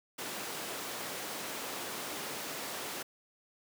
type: high-pass noise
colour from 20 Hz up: pink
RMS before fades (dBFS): -40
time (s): 0.18-3.03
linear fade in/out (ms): 10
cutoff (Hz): 300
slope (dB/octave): 12
effects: none